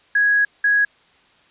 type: tone pair in turn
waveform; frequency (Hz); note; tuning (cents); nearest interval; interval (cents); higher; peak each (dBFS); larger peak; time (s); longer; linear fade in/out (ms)
sine; 1661.2 / 1661.2; G#6 / G#6; 0 / 0; unison; 0; neither; -13; neither; 0.15-0.45 / 0.64-0.85; first; 5
effects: white hiss -55 dBFS RMS until 1.5 s + resampled to 8000 Hz